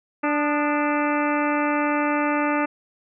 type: harmonic tone with a mistuned harmonic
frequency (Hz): 293.7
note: D4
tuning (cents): 0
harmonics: 1 / 2 / 3 / 4 / 5 / 6 / 7 / 8 / 9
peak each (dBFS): -23 / -27 / -27 / -28 / -31 / -34 / -33 / -35 / -35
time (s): 0.23-2.66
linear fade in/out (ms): 10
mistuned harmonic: 4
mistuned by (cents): +63
effects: none